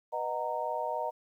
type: chord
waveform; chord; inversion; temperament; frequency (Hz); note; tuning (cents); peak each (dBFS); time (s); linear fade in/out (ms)
sine; B major seventh; none; just; 493.9 / 617.4 / 740.8 / 926; B4 / D#5 / F#5 / A#5; 0 / -14 / +2 / -12; -39 / -35 / -38 / -34; 0.12-1.11; 20
effects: 11-bit